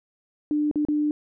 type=tone with dropouts; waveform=sine; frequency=298.3 Hz; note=D4; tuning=27 cents sharp; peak=-20 dBFS; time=0.51-1.11 s; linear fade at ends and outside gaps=1 ms; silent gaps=0.713-0.757 / 0.851-0.885 s; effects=none